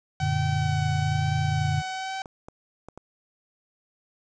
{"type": "chord", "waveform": "sine", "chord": "Gb augmented", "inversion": "none", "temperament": "equal", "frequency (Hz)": [92.5, 116.54, 146.83], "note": ["Gb2", "Bb2", "D3"], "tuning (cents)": [0, 0, 0], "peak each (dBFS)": [-28, -29, -25], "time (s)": [0.2, 1.82], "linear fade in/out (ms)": 20}
{"type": "tone with vibrato", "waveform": "sawtooth", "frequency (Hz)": 760, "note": "F#5", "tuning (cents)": 46, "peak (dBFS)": -26, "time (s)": [0.2, 2.22], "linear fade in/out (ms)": 2, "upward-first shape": "sine", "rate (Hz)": 1.1, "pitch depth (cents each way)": 20}
{"type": "clicks", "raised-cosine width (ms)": 1, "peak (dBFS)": -27, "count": 4, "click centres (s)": [2.258, 2.485, 2.886, 2.976]}
{"effects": ["resampled to 16000 Hz", "8-bit"]}